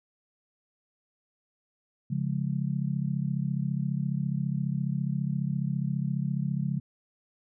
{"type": "chord", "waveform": "sine", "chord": "Db major", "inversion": "none", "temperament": "just", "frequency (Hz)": [138.59, 173.24, 207.9], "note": ["Db3", "F3", "Ab3"], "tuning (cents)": [0, -14, 2], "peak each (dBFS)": [-29, -31, -34], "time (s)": [2.1, 6.8], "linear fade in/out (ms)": 10, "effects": []}